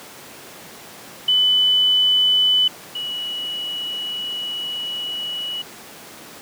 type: tone pair in turn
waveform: sine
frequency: 3000 / 2931 Hz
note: F#7 / F#7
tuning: +23 / -17 cents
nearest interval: unison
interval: 40 cents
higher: first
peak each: -13 / -24 dBFS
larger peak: first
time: 1.28-2.68 / 2.95-5.62 s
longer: second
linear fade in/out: 5 ms
effects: pink hiss -39 dBFS RMS until 6.41 s + high-pass 200 Hz 12 dB/octave